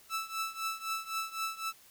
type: tone with tremolo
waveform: sawtooth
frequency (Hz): 1317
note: E6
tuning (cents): -2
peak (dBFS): -27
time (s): 0.09-1.73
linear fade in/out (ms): 50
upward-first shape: triangle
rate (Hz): 3.9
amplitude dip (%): 90
effects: white hiss -59 dBFS RMS until 1.9 s